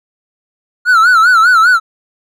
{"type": "tone with vibrato", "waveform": "triangle", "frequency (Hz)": 1396.9, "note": "F6", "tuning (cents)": 0, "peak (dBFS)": -3, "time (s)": [0.85, 1.8], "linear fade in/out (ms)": 50, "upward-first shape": "sine", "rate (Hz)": 5, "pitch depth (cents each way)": 130, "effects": []}